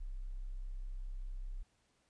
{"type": "tone", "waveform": "sine", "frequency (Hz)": 32.46, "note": "C1", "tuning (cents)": -13, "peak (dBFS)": -39, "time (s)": [0, 1.63], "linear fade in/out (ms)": 10, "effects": ["pink hiss -75 dBFS RMS until 2.09 s", "resampled to 22050 Hz"]}